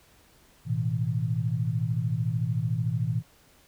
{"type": "chord", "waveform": "sine", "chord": "A suspended second", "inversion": "none", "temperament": "equal with one note detuned", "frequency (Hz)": [110, 123.47, 161.33], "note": ["A2", "B2", "E3"], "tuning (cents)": [0, 0, -37], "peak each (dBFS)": [-29, -28, -30], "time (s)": [0.65, 3.23], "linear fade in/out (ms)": 50, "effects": ["pink hiss -59 dBFS RMS until 3.67 s"]}